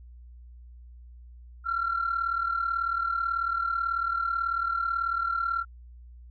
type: tone pair together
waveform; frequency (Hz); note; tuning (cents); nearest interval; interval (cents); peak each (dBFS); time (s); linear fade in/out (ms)
sine; 1357 / 1395.2; E6 / F6; +50 / -2; unison; 48; -26 / -30; 1.64-5.65; 50
effects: tanh soft clip ceiling -19 dBFS + added 60 Hz sine -45 dBFS peak until 6.3 s